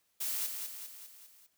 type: noise with echo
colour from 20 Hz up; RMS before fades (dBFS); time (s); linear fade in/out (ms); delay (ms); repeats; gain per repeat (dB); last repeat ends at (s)
blue; -35; 0.2-0.47; 10; 200; 5; -5; 1.47
effects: white hiss -75 dBFS RMS until 1.57 s